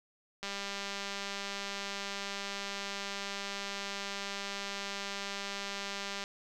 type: click train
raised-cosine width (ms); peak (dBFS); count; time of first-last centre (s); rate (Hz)
0.2; -21; 1157; 0.43-6.239; 199
effects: none